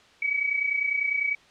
sine tone pair together, 2247 / 2277 Hz, C#7 / C#7, +23 / +46 cents, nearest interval unison, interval 23 cents, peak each -29 / -24 dBFS, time 0.22-1.35 s, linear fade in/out 5 ms, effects white hiss -55 dBFS RMS until 1.5 s + low-pass 4000 Hz 12 dB/octave

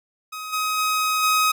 sawtooth tone with level steps, 1263 Hz, D#6, 26 cents sharp, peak -27 / -18 / -16 / -13 dBFS, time 0.32-1.52 s, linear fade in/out 10 ms, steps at 0.52 / 0.77 / 1.22 s, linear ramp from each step 20 ms, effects none

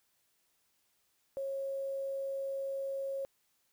sine tone with quantisation, 545 Hz, C#5, 29 cents flat, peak -34 dBFS, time 1.37-3.25 s, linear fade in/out 0 ms, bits 10, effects white hiss -75 dBFS RMS until 3.72 s

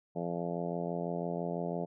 harmonic tone, 86 Hz, F2, 26 cents flat, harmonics 2 / 3 / 4 / 5 / 6 / 7 / 8 / 9 / 10, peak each -37 / -43 / -43 / -40 / -43 / -41 / -41 / -51 / -50 dBFS, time 0.15-1.86 s, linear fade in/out 20 ms, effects none

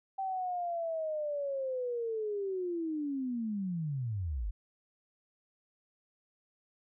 sine linear sweep, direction down, 778 to 43 Hz, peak -32 dBFS, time 0.18-4.51 s, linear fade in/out 10 ms, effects none

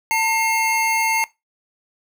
square tone pair together, 898.9 / 2138 Hz, A5 / C7, +37 / +37 cents, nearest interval octave + minor third, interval 1500 cents, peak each -20 dBFS, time 0.11-1.24 s, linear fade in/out 0 ms, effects noise-tail reverb RT60 0.2 s tail -20 dB re dry

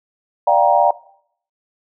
sine chord, G minor seventh, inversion second, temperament just, 588 / 705.6 / 784 / 940.8 Hz, D5 / F5 / G5 / Bb5, +2 / +18 / 0 / +16 cents, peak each -16 dBFS, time 0.47-0.91 s, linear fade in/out 5 ms, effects noise-tail reverb RT60 0.6 s tail -18 dB re dry

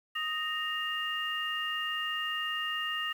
sine tone cluster, 1248 / 1853 / 2816 Hz, D#6 / A#6 / F7, +5 / -11 / +14 cents, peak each -37 / -35 / -34 dBFS, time 0.15-3.13 s, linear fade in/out 10 ms, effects 9-bit

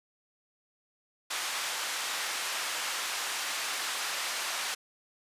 pink band-pass noise, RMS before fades -34 dBFS, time 1.3-4.75 s, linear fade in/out 10 ms, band 1100 to 9400 Hz, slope 12 dB/octave, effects resampled to 32000 Hz

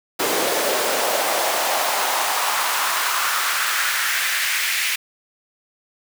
pink noise with high-pass filter sweep, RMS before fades -21 dBFS, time 0.19-4.96 s, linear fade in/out 10 ms, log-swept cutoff 420 to 2200 Hz, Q 2.3, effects none

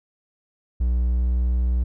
triangle tone with pitch glide, 60.7 to 61.23 Hz, B1 to B1, -29 to -14 cents, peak -16 dBFS, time 0.8-1.84 s, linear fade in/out 10 ms, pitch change +15 cents, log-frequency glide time 1.11-1.21 s, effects none

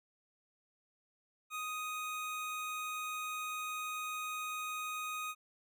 25% pulse tone, 1247 Hz, D#6, 3 cents sharp, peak -34 dBFS, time 1.5-5.35 s, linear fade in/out 50 ms, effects none

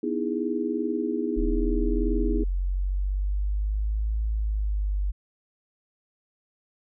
sine chord, E major seventh, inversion second, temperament just, 247.2 / 309 / 329.6 / 412 Hz, B3 / D#4 / E4 / G#4, +2 / -12 / 0 / -14 cents, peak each -30 dBFS, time 0.03-2.44 s, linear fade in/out 5 ms
sine linear two-way sweep, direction up then down, 38.89 to 54.3 to 48.42 Hz, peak -23 dBFS, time 1.36-5.12 s, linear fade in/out 20 ms, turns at 4.23 s
effects none

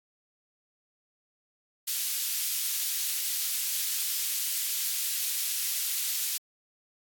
white high-pass noise, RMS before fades -30 dBFS, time 1.87-6.38 s, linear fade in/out 10 ms, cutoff 3000 Hz, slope 12 dB/octave, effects AAC 64 kbps

